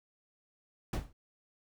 brown noise with exponential decay, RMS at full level -25 dBFS, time 0.93-1.13 s, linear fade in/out 5 ms, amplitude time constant 42 ms, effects none

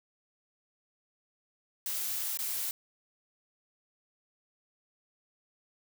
blue noise with dropouts, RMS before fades -34 dBFS, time 1.86-2.71 s, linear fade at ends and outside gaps 1 ms, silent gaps 2.373-2.389 s, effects none

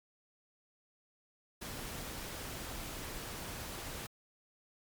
pink noise, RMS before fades -43 dBFS, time 1.61-4.07 s, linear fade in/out 10 ms, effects MP3 96 kbps

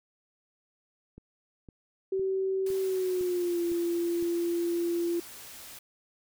click train, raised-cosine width 3 ms, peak -34 dBFS, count 7, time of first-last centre 1.18-4.226 s, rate 1.97 Hz
sine tone with pitch glide, 382.7 to 342.9 Hz, G4 to F4, -42 to -32 cents, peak -26 dBFS, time 2.12-5.2 s, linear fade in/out 5 ms, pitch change -190 cents, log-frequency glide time 2.8-3.63 s
white noise, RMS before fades -46 dBFS, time 2.66-5.79 s, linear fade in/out 5 ms
effects none

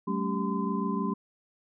sine tone cluster, 190.8 / 217.3 / 280.3 / 391.8 / 1024 Hz, G3 / A3 / C#4 / G4 / C6, -47 / -21 / +19 / -1 / -38 cents, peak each -31 / -32 / -35 / -36 / -34 dBFS, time 0.07-1.14 s, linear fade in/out 10 ms, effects none

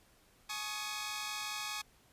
10% pulse chord, Ab suspended fourth, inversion none, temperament equal with one note detuned, 844.6 / 1108.7 / 1244.5 Hz, Ab5 / Db6 / Eb6, +29 / 0 / 0 cents, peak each -34 dBFS, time 0.49-1.82 s, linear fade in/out 10 ms, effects pink hiss -66 dBFS RMS until 2.12 s + resampled to 32000 Hz

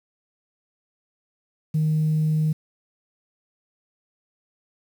sine tone, 155.56 Hz, D#3, in tune, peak -17 dBFS, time 1.74-2.53 s, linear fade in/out 10 ms, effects tanh soft clip ceiling -15 dBFS + 8-bit

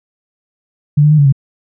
sine tone with pitch steps, 146.9 / 149.7 / 153.3 / 143 / 136.5 Hz, D3 / D3 / D#3 / D3 / C#3, +1 / +33 / -25 / -46 / -26 cents, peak -5 dBFS, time 0.97-1.325 s, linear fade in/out 10 ms, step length 71 ms, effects none

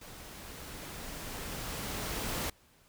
pink noise with level ramp, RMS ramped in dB -49 to -34 dBFS, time 0.01-2.5 s, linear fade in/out 5 ms, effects pink hiss -64 dBFS RMS until 2.88 s

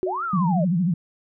sine tone with exponential decay, 370 Hz, F#4, in tune, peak -18 dBFS, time 0.03-0.3 s, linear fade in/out 0 ms, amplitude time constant 58 ms
sine linear two-way sweep, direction up then down, 548 to 1411 to 548 Hz, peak -24 dBFS, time 0.06-0.65 s, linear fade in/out 10 ms, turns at 0.24 s
sine tone with vibrato, 176.3 Hz, F3, 17 cents sharp, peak -18 dBFS, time 0.33-0.94 s, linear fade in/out 5 ms, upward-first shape sine, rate 13 Hz, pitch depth 150 cents each way
effects none

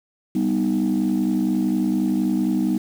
sine chord, G augmented, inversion none, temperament equal, 196 / 246.9 / 311.1 Hz, G3 / B3 / D#4, 0 / 0 / 0 cents, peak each -21 dBFS, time 0.35-2.78 s, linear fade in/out 5 ms, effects tanh soft clip ceiling -13 dBFS + 7-bit

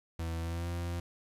40% pulse tone with pitch glide, 82.7 to 86.26 Hz, E2 to F2, +6 to -21 cents, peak -33 dBFS, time 0.19-1 s, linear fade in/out 5 ms, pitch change +73 cents, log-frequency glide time 0.4-0.69 s, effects resampled to 32000 Hz + 10-bit

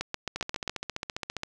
two click trains, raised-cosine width 0.2 ms, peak -13 / -15 dBFS, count 6 / 17, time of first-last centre 0.01-0.678 / 0.36-1.434 s, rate 7.49 / 14.9 Hz, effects none

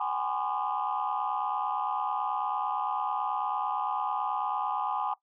sine tone cluster, 762 / 831 / 1009 / 1088 / 1211 Hz, G5 / G#5 / B5 / C#6 / D#6, -49 / +1 / +37 / -33 / -47 cents, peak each -35 / -31 / -35 / -37 / -36 dBFS, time 0-5.14 s, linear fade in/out 5 ms, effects noise-tail reverb RT60 0.1 s tail -17 dB re dry + tanh soft clip ceiling -20 dBFS

